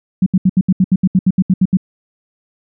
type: tone bursts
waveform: sine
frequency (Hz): 186.2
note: F#3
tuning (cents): +11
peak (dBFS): -7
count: 14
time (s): 0.22-1.771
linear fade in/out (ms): 5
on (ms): 43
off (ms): 73
effects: none